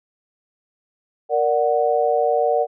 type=chord; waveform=sine; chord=Bb augmented; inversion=none; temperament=equal; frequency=466.2 / 587.3 / 740 Hz; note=Bb4 / D5 / F#5; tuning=0 / 0 / 0 cents; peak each=-20 dBFS; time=1.29-2.67 s; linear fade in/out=50 ms; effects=none